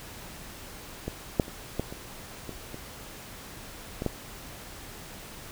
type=clicks; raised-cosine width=2 ms; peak=-18 / -7 / -28 / -14 / -24 / -23 / -25 / -18 / -13 dBFS; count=9; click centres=1.08 / 1.398 / 1.481 / 1.796 / 1.925 / 2.493 / 2.744 / 4.021 / 4.063 s; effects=pink hiss -44 dBFS RMS until 5.51 s